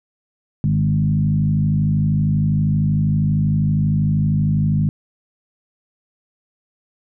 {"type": "tone with frequency modulation", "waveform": "sine", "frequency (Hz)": 151.3, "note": "D#3", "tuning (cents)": -48, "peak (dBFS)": -14, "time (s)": [0.64, 4.89], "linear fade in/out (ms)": 0, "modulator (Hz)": 52.7, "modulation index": 1.1, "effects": []}